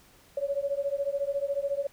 sine beating tone pair, 554.4 / 568.4 Hz, C#5 / C#5, 0 / +43 cents, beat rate 14 Hz, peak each -30 dBFS, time 0.37-1.87 s, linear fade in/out 5 ms, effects pink hiss -58 dBFS RMS until 1.92 s

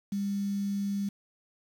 sine tone with quantisation, 200 Hz, G3, 35 cents sharp, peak -28 dBFS, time 0.12-1.09 s, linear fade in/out 5 ms, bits 8, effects none

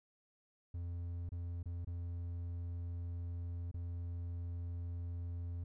triangle tone with dropouts, 86.4 Hz, F2, 18 cents flat, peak -37 dBFS, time 0.74-5.64 s, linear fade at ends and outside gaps 5 ms, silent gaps 1.292-1.319 / 1.63-1.657 / 1.848-1.871 / 3.714-3.741 s, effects none

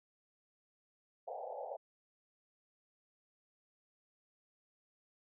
pink band-pass noise, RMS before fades -44 dBFS, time 1.27-1.77 s, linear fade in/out 10 ms, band 470 to 850 Hz, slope 96 dB/octave, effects none

